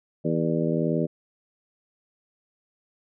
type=harmonic tone with a mistuned harmonic; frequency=81.1 Hz; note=E2; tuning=28 cents flat; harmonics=2 / 3 / 4 / 5 / 6 / 7; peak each=-26 / -28 / -29 / -30 / -31 / -31 dBFS; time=0.24-1.07 s; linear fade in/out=20 ms; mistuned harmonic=7; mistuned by=+74 cents; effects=none